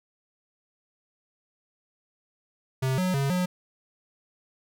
square tone with pitch steps, 131.5 / 183.9 / 138.2 / 181.2 Hz, C3 / F#3 / C#3 / F#3, +9 / -10 / -5 / -36 cents, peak -24 dBFS, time 2.82-3.46 s, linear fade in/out 10 ms, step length 160 ms, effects none

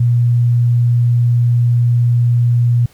sine tone, 120 Hz, B2, 49 cents flat, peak -9 dBFS, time 0-2.86 s, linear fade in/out 5 ms, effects pink hiss -49 dBFS RMS until 2.93 s

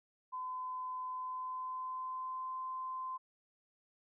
sine tone with pitch glide, 1018 to 1034.6 Hz, C6 to C6, -48 to -20 cents, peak -38 dBFS, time 0.32-3.18 s, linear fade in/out 20 ms, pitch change +28 cents, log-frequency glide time 1.06-2.57 s, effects none

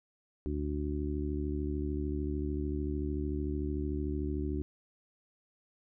harmonic tone, 73.42 Hz, D2, in tune, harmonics 1 / 2 / 3 / 4 / 5, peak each -34 / -42 / -42 / -37 / -39 dBFS, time 0.46-4.62 s, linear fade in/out 0 ms, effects none

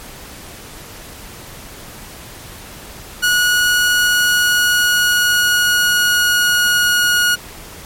sawtooth tone with pitch glide, 1457 to 1446.1 Hz, F#6 to F#6, -27 to -40 cents, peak -8 dBFS, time 3.22-7.36 s, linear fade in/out 20 ms, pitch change -13 cents, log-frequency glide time 3.73-7.17 s, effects pink hiss -35 dBFS RMS until 7.85 s + MP3 64 kbps

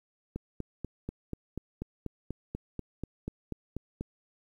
click train, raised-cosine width 3 ms, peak -22 dBFS, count 16, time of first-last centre 0.36-4.01 s, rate 4.11 Hz, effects 10-bit

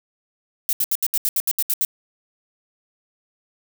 violet noise bursts, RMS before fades -20 dBFS, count 11, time 0.69-1.849 s, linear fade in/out 0 ms, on 39 ms, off 73 ms, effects none

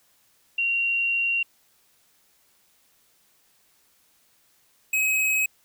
sine / square tone pair in turn, 2756 / 2547 Hz, F7 / D#7, -24 / +40 cents, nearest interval minor second, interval 136 cents, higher first, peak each -21 dBFS, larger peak neither, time 0.58-1.43 / 4.93-5.46 s, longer first, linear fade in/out 5 ms, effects white hiss -63 dBFS RMS until 5.64 s

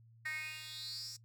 10% pulse tone with high-pass filter sweep, 310 Hz, D#4, 6 cents flat, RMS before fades -44 dBFS, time 0.25-1.17 s, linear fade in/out 10 ms, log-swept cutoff 1900 to 6000 Hz, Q 7.6, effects noise-tail reverb RT60 0.1 s tail -20 dB re dry + added 114 Hz sine -59 dBFS peak until 1.24 s

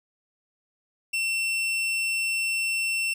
40% pulse tone, 2700 Hz, E7, 41 cents sharp, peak -23 dBFS, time 1.13-3.14 s, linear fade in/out 10 ms, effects none

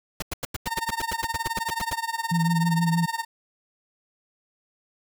pink noise bursts, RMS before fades -29 dBFS, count 16, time 0.2-1.933 s, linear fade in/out 5 ms, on 23 ms, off 91 ms
30% pulse tone with tremolo, 915 Hz, A#5, 32 cents flat, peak -21 dBFS, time 0.66-3.25 s, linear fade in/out 20 ms, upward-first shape sine, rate 19 Hz, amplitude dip 90%
sine tone with vibrato, 167.6 Hz, E3, 29 cents sharp, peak -20 dBFS, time 2.31-3.06 s, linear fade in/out 10 ms, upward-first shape sine, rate 6.3 Hz, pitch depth 35 cents each way
effects none

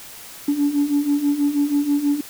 sine beating tone pair, 284 / 290.2 Hz, C#4 / D4, +42 / -21 cents, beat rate 6.2 Hz, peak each -21 / -17 dBFS, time 0.48-2.21 s, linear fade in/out 5 ms, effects tanh soft clip ceiling -11 dBFS + white hiss -39 dBFS RMS until 2.29 s

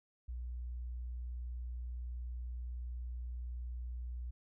sine tone, 60.7 Hz, B1, 29 cents flat, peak -39 dBFS, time 0.28-4.31 s, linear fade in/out 10 ms, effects none

